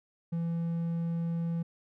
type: tone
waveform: triangle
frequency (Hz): 167.7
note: E3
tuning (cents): +30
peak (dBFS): -27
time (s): 0.32-1.63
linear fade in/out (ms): 10
effects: none